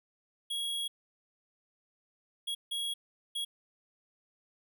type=tone bursts at uneven times; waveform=square; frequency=3314 Hz; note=G#7; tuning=4 cents flat; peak=-33 dBFS; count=4; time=0.5-0.88 / 2.47-2.55 / 2.71-2.94 / 3.35-3.45 s; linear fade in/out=10 ms; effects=none